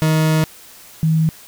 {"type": "tone pair in turn", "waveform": ["40% pulse", "sine"], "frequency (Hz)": [157.2, 159.39], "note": ["D#3", "D#3"], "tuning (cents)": [18, 42], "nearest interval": "unison", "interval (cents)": 24, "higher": "second", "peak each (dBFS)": -12, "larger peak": "neither", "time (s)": [[0.02, 0.44], [1.03, 1.29]], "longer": "first", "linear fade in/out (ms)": 0, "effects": ["white hiss -42 dBFS RMS until 1.47 s"]}